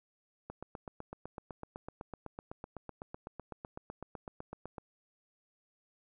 click train, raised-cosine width 1 ms, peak -28 dBFS, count 35, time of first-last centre 0.5-4.782 s, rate 7.94 Hz, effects none

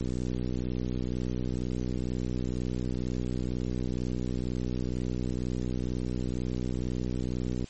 click train, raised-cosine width 3 ms, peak -19 dBFS, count 475, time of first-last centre 0.01-7.643 s, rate 62.1 Hz, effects white hiss -52 dBFS RMS until 7.69 s + MP3 32 kbps

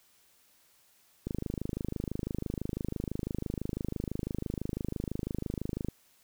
click train, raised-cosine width 3 ms, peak -20 dBFS, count 121, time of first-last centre 1.27-5.885 s, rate 26 Hz, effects white hiss -65 dBFS RMS until 6.23 s

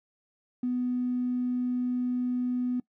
triangle tone, 248.3 Hz, B3, 9 cents sharp, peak -22 dBFS, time 0.63-2.8 s, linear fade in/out 5 ms, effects noise-tail reverb RT60 0.1 s tail -24 dB re dry + tanh soft clip ceiling -24 dBFS

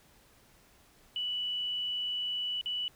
sine tone with dropouts, 2960 Hz, F#7, in tune, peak -31 dBFS, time 1.16-2.88 s, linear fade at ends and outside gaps 1 ms, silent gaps 2.612-2.659 s, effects pink hiss -62 dBFS RMS until 2.95 s

